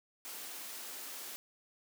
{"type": "high-pass noise", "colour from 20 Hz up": "white", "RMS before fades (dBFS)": -45, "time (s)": [0.25, 1.36], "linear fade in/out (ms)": 0, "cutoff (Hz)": 230, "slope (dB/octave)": 24, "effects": []}